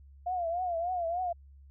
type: tone with vibrato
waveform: sine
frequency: 698.5 Hz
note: F5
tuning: in tune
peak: -29 dBFS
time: 0.26-1.33 s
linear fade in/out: 10 ms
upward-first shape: triangle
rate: 3.4 Hz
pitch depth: 120 cents each way
effects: added 69 Hz sine -51 dBFS peak until 1.7 s